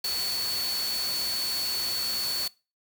sine tone in noise, 4435 Hz, C#8, in tune, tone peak -27 dBFS, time 0.04-2.48 s, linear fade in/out 5 ms, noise white, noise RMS -34 dBFS, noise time 0.04-2.48 s, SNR +4 dB, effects noise-tail reverb RT60 0.3 s tail -23 dB re dry

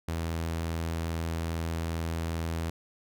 sawtooth tone, 82.41 Hz, E2, in tune, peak -26 dBFS, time 0.08-2.7 s, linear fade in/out 5 ms, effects none

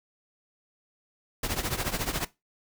pink noise with tremolo, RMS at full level -27 dBFS, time 1.43-2.25 s, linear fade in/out 5 ms, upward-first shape triangle, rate 14 Hz, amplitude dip 85%, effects noise-tail reverb RT60 0.2 s tail -18 dB re dry

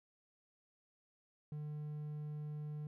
triangle tone, 150 Hz, D3, 37 cents sharp, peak -39 dBFS, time 1.52-2.87 s, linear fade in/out 2 ms, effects none

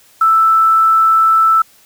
sine tone with quantisation, 1321 Hz, E6, 3 cents sharp, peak -7 dBFS, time 0.21-1.62 s, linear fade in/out 5 ms, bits 6, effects white hiss -48 dBFS RMS until 1.85 s

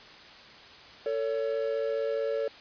triangle tone pair together, 447.6 / 563 Hz, A4 / C#5, +30 / +27 cents, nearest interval major third, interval 397 cents, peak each -28 dBFS, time 1.06-2.48 s, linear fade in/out 2 ms, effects white hiss -49 dBFS RMS until 2.6 s + resampled to 11025 Hz

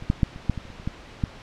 clicks, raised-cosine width 5 ms, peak -24 / -7 / -6 / -25 / -8 / -19 / -28 / -29 / -29 / -14 / -10 dBFS, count 11, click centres 0.024 / 0.101 / 0.232 / 0.361 / 0.497 / 0.577 / 0.653 / 0.702 / 0.799 / 0.875 / 1.238 s, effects pink hiss -44 dBFS RMS until 1.42 s + low-pass 4000 Hz 12 dB/octave

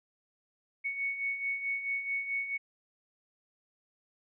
sine beating tone pair, 2217 / 2221.6 Hz, C#7 / C#7, 0 / +3 cents, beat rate 4.6 Hz, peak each -39 / -32 dBFS, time 0.84-2.58 s, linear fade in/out 20 ms, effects none

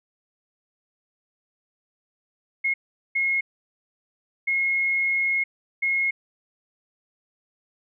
sine tone bursts at uneven times, 2161 Hz, C#7, 45 cents flat, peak -20 dBFS, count 4, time 2.64-2.74 / 3.15-3.41 / 4.47-5.44 / 5.82-6.11 s, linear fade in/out 10 ms, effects none

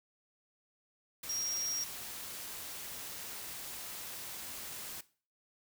sine tone in noise, 5620 Hz, F8, 10 cents sharp, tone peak -34 dBFS, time 1.29-1.84 s, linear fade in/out 5 ms, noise white, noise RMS -44 dBFS, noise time 1.23-5.01 s, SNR +7 dB, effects noise-tail reverb RT60 0.4 s tail -18 dB re dry

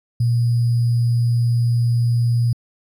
sine tone with sample-and-hold, 118.8 Hz, A#2, 33 cents sharp, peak -14 dBFS, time 0.2-2.53 s, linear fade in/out 5 ms, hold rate 4900 Hz, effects resampled to 32000 Hz

